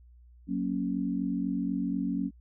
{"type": "chord", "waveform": "sine", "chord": "F# major", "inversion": "none", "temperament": "equal", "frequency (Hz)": [185, 233.1, 277.2], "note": ["F#3", "A#3", "C#4"], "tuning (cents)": [0, 0, 0], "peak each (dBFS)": [-32, -33, -31], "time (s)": [0.47, 2.31], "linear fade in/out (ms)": 50, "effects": ["added 60 Hz sine -52 dBFS peak until 2.4 s"]}